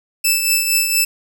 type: tone with tremolo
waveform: 10% pulse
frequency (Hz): 2637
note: E7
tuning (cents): 0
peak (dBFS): -3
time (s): 0.24-1.05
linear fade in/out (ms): 10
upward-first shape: triangle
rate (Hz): 4.3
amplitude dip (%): 55
effects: none